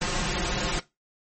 pink noise with comb filter, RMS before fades -27 dBFS, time 0.01-0.8 s, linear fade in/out 10 ms, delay 5.6 ms, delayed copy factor +0.85, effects noise-tail reverb RT60 0.2 s tail -17 dB re dry + MP3 32 kbps

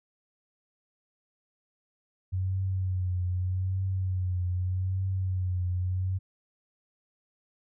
sine tone with vibrato, 92.5 Hz, F#2, in tune, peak -26 dBFS, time 2.32-6.19 s, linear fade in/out 20 ms, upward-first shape triangle, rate 0.82 Hz, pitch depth 55 cents each way, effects none

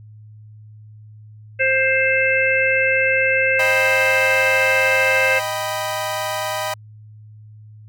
harmonic tone, 527 Hz, C5, 12 cents sharp, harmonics 1 / 3 / 4 / 5, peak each -20 / -20 / -20 / -20 dBFS, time 1.59-5.4 s, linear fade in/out 20 ms
sawtooth chord, Eb augmented, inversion none, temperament equal, 622.3 / 784 / 987.8 Hz, Eb5 / G5 / B5, 0 / 0 / 0 cents, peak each -21 / -24 / -23 dBFS, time 3.59-6.74 s, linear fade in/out 5 ms
effects added 107 Hz sine -39 dBFS peak until 7.88 s

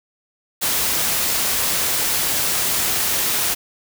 white noise, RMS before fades -20 dBFS, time 0.61-3.55 s, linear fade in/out 20 ms, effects none

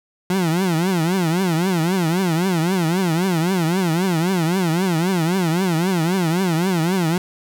30% pulse tone with vibrato, 175 Hz, F3, 4 cents sharp, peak -14 dBFS, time 0.3-7.18 s, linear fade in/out 2 ms, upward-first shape triangle, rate 3.8 Hz, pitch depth 210 cents each way, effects none

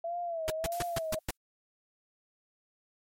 sine tone with vibrato, 664 Hz, E5, 12 cents sharp, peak -32 dBFS, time 0.04-1.19 s, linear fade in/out 5 ms, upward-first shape sine, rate 1.6 Hz, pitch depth 95 cents each way
pink noise bursts, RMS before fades -32 dBFS, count 6, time 0.48-1.306 s, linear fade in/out 0 ms, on 21 ms, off 140 ms
blue noise with exponential decay, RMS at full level -41 dBFS, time 0.72-1.37 s, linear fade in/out 0 ms, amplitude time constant 140 ms
effects MP3 64 kbps

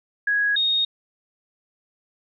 sine tone pair in turn, 1661.2 / 3719 Hz, G#6 / A#7, 0 / -5 cents, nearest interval octave + major second, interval 1395 cents, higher second, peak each -18 dBFS, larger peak neither, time 0.27-0.56 / 0.56-0.85 s, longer neither, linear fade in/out 5 ms, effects none

